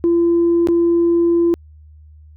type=tone with dropouts; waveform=sine; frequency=340.6 Hz; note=F4; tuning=43 cents flat; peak=-10 dBFS; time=0.04-1.54 s; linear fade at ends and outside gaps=0 ms; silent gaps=0.672-0.686 s; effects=tanh soft clip ceiling -8 dBFS + added 76 Hz sine -40 dBFS peak until 2.36 s